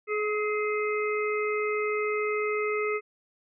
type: harmonic tone with a mistuned harmonic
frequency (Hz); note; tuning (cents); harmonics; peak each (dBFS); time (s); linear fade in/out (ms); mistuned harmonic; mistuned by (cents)
423.2; G#4; +33; 1 / 3 / 5 / 6; -27 / -33 / -33 / -38; 0.07-3.01; 50; 5; -29
effects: none